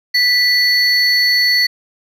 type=tone pair together; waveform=triangle; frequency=1973 / 4429 Hz; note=B6 / C#8; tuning=-2 / -2 cents; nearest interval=octave + major second; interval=1400 cents; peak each=-12 dBFS; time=0.14-1.67 s; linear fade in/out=10 ms; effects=none